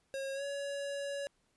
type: tone with pitch glide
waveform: square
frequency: 542 to 563.1 Hz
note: C#5 to C#5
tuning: -39 to +27 cents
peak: -37 dBFS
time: 0.14-1.27 s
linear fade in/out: 0 ms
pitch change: +66 cents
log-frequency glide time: 0.34-0.43 s
effects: pink hiss -75 dBFS RMS until 1.56 s + resampled to 24000 Hz